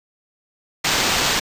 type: noise with sample-and-hold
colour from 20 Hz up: blue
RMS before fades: -19 dBFS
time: 0.84-1.4 s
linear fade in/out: 10 ms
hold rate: 11025 Hz
effects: resampled to 32000 Hz